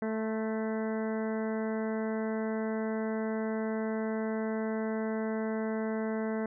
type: harmonic tone with a mistuned harmonic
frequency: 220 Hz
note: A3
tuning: in tune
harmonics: 1 / 2 / 3 / 4 / 5 / 6 / 7 / 8 / 9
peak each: -32 / -35 / -39 / -45 / -48 / -50 / -47 / -51 / -49 dBFS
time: 0.02-6.46 s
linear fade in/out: 2 ms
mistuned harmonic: 5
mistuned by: -31 cents
effects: none